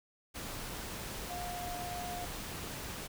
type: tone in noise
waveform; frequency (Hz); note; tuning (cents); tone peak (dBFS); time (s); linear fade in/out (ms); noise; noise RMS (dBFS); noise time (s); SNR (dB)
sine; 710; F5; +28; -40; 1.29-2.26; 20; pink; -42; 0.34-3.08; -1
effects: none